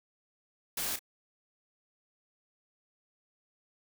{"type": "noise with echo", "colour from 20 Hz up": "white", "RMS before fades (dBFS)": -34, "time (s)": [0.77, 0.96], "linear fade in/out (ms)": 5, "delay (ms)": 33, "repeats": 1, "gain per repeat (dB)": -11, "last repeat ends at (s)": 0.993, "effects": []}